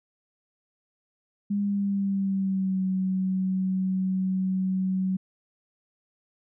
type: tone with pitch glide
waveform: sine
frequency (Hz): 202.6 to 187.94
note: G#3 to F#3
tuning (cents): -43 to +27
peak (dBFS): -23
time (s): 1.5-5.17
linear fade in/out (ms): 10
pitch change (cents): -130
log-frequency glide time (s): 1.61-2.83
effects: none